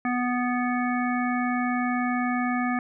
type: harmonic tone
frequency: 246.9 Hz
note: B3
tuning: in tune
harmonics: 1 / 3 / 5 / 7 / 9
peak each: -25 / -30 / -32 / -33 / -35 dBFS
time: 0.05-2.79 s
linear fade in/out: 2 ms
effects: none